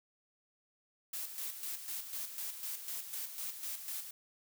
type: noise with tremolo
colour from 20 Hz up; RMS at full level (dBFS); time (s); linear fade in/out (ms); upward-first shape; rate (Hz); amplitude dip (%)
blue; -40; 1.13-4.11; 5; square; 4; 55
effects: none